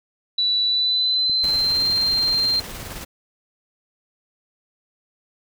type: tone with pitch glide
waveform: sine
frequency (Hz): 3951 to 4169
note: B7 to C8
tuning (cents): 0 to -7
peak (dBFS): -17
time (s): 0.38-2.6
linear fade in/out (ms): 5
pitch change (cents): +93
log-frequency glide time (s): 0.66-1.86
type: clicks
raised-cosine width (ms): 3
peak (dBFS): -25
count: 6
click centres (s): 1.297 / 1.824 / 1.9 / 2.124 / 2.496 / 2.829
type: noise with tremolo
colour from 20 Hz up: pink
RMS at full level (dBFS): -33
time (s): 1.43-3.05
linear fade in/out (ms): 10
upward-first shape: square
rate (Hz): 19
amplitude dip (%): 30
effects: none